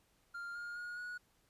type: tone with pitch steps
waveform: triangle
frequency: 1396.9 / 1417.2 / 1437.8 / 1458.7 Hz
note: F6 / F6 / F6 / F#6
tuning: 0 / +25 / +50 / -25 cents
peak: -40 dBFS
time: 0.34-1.18 s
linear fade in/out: 10 ms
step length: 210 ms
effects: pink hiss -73 dBFS RMS until 1.49 s + resampled to 32000 Hz